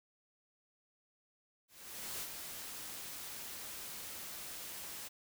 white noise with ADSR envelope, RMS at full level -41 dBFS, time 1.68-5.09 s, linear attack 530 ms, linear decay 56 ms, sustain -5 dB, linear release 20 ms, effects none

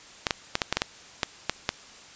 clicks, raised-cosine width 0.2 ms, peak -5 dBFS, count 10, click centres 0.268 / 0.308 / 0.554 / 0.618 / 0.726 / 0.77 / 0.819 / 1.232 / 1.496 / 1.691 s, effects white hiss -48 dBFS RMS until 2.15 s + resampled to 16000 Hz

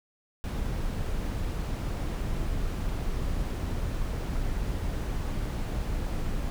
brown noise, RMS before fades -30 dBFS, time 0.44-6.5 s, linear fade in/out 0 ms, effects none

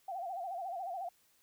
sine tone with vibrato, 729 Hz, F#5, 26 cents flat, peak -37 dBFS, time 0.08-1.09 s, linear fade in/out 5 ms, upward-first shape sine, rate 14 Hz, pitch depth 130 cents each way, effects white hiss -70 dBFS RMS until 1.42 s

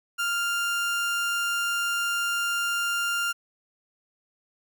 30% pulse tone, 1396.9 Hz, F6, in tune, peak -22 dBFS, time 0.18-3.33 s, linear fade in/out 20 ms, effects none

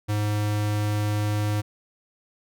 square tone, 104.8 Hz, G#2, 16 cents sharp, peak -23 dBFS, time 0.08-1.62 s, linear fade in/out 20 ms, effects none

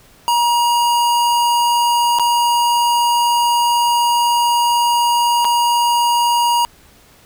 square tone with dropouts, 951 Hz, A#5, 34 cents sharp, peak -13 dBFS, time 0.28-6.65 s, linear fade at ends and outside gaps 0 ms, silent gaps 2.187-2.196 / 5.446-5.451 s, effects pink hiss -48 dBFS RMS until 7.25 s

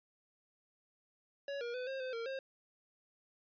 square tone with pitch steps, 561 / 475.1 / 503 / 534 / 515 / 460.2 / 534 Hz, C#5 / A#4 / B4 / C5 / C5 / A#4 / C5, +21 / +33 / +32 / +35 / -28 / -22 / +35 cents, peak -39 dBFS, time 1.48-2.39 s, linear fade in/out 2 ms, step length 130 ms, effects resampled to 11025 Hz

